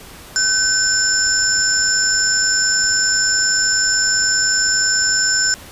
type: tone cluster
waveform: sine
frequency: 1527 / 5300 / 7130 Hz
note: G6 / E8 / A8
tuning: -46 / +9 / +22 cents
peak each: -18 dBFS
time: 0.36-5.54 s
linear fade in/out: 0 ms
effects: pink hiss -38 dBFS RMS until 5.71 s + resampled to 32000 Hz